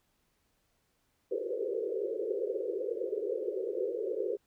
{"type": "band-pass noise", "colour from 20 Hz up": "pink", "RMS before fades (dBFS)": -34, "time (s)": [1.31, 4.37], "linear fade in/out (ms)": 10, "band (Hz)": [360, 530], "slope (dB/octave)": 96, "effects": ["pink hiss -75 dBFS RMS until 4.46 s"]}